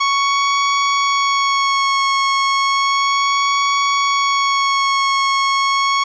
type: tone with vibrato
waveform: sawtooth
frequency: 1108 Hz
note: C#6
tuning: 1 cent flat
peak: -10 dBFS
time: 0-6.04 s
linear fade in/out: 10 ms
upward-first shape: sine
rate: 0.33 Hz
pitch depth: 17 cents each way
effects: resampled to 16000 Hz + 8-bit